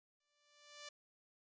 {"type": "tone with exponential growth", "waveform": "5% pulse", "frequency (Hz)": 587.3, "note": "D5", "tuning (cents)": 0, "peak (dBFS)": -36, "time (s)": [0.2, 0.89], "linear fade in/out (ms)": 5, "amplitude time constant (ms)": 150, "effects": ["resampled to 16000 Hz"]}